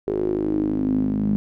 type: tone with band-pass filter sweep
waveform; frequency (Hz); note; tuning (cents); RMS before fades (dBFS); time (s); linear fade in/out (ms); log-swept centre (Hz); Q
sawtooth; 51.91; G#1; 0; -22; 0.07-1.36; 0; 400 to 210; 8.6
effects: none